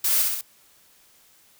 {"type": "noise with echo", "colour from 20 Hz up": "blue", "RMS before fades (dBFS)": -22, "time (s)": [0.04, 0.22], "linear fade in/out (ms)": 5, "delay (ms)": 64, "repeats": 3, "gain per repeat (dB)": -3, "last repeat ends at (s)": 0.412, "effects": ["white hiss -57 dBFS RMS until 1.59 s"]}